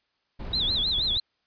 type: noise with tremolo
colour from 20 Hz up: brown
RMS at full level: -35 dBFS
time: 0.39-1.18 s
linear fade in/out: 10 ms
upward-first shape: sine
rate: 17 Hz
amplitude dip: 35%
type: noise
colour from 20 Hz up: brown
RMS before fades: -36 dBFS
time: 0.4-0.82 s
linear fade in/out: 20 ms
type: tone with vibrato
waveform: sine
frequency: 3729 Hz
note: A#7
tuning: in tune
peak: -23 dBFS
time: 0.53-1.2 s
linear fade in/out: 5 ms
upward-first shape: sine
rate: 6.3 Hz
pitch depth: 190 cents each way
effects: white hiss -73 dBFS RMS until 1.46 s + resampled to 11025 Hz